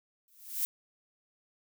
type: noise with exponential growth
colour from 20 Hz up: violet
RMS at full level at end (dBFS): -28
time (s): 0.28-0.65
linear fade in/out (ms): 0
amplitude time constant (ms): 79
effects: none